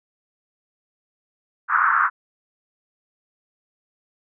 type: band-pass noise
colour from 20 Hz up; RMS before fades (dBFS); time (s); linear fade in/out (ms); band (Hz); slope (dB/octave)
white; -18; 1.68-2.1; 50; 1100 to 1500; 48
effects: none